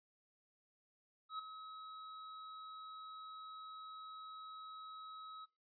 square tone with ADSR envelope, 1280 Hz, D#6, 49 cents sharp, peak -40 dBFS, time 1.29-5.46 s, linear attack 100 ms, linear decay 8 ms, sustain -10 dB, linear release 21 ms, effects noise-tail reverb RT60 0.3 s tail -25 dB re dry + resampled to 11025 Hz

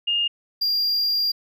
sine / triangle tone pair in turn, 2832 / 4786 Hz, F7 / D8, +23 / +32 cents, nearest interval major sixth, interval 909 cents, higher second, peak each -19 / -18 dBFS, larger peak second, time 0.07-0.28 / 0.61-1.32 s, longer second, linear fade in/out 10 ms, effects none

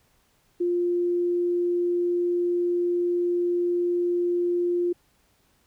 sine tone, 350.6 Hz, F4, 7 cents sharp, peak -21 dBFS, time 0.6-4.93 s, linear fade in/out 10 ms, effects pink hiss -65 dBFS RMS until 5.66 s

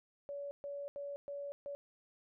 sine tone bursts at uneven times, 568 Hz, C#5, 42 cents sharp, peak -40 dBFS, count 5, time 0.29-0.51 / 0.64-0.88 / 0.96-1.16 / 1.28-1.52 / 1.66-1.75 s, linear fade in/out 0 ms, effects none

